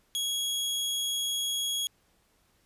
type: tone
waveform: sawtooth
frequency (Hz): 3322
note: G#7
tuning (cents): 0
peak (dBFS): -25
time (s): 0.15-1.87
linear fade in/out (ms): 0
effects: pink hiss -68 dBFS RMS until 2.65 s + resampled to 32000 Hz